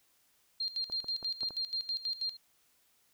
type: tone with tremolo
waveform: sine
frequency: 4195 Hz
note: C8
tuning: 4 cents sharp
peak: -31 dBFS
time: 0.6-2.37 s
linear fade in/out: 5 ms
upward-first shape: square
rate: 6.2 Hz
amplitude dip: 80%
type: clicks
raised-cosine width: 1 ms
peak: -34 dBFS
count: 5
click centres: 0.899 / 1.044 / 1.228 / 1.432 / 1.507 s
effects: white hiss -70 dBFS RMS until 3.13 s